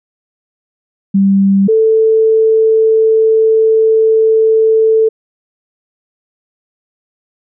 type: tone pair in turn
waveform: sine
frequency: 196 / 442.4 Hz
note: G3 / A4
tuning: 0 / +9 cents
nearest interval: octave + major second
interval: 1409 cents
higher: second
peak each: -6 dBFS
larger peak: neither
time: 1.14-1.68 / 1.68-5.09 s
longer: second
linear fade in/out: 10 ms
effects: none